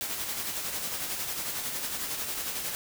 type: noise with tremolo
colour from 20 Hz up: white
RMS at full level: -32 dBFS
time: 0.01-2.75 s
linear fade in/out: 0 ms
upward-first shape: sine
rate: 11 Hz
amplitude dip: 40%
effects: none